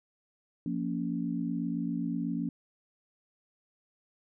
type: chord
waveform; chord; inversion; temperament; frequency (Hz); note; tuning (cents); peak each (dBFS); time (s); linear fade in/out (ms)
sine; Bb minor; second; equal with one note detuned; 174.61 / 233.1 / 280.9; F3 / Bb3 / Db4; 0 / 0 / +23; -34; 0.66-2.49; 2
effects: none